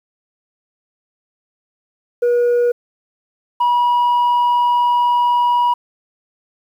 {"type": "tone pair in turn", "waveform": "sine", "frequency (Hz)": [481.9, 968], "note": ["B4", "B5"], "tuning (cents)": [-43, -35], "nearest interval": "octave", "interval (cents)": 1208, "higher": "second", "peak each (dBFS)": -9, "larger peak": "neither", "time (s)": [[2.22, 2.72], [3.6, 5.74]], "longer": "second", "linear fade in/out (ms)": 10, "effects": ["tanh soft clip ceiling -11 dBFS", "8-bit"]}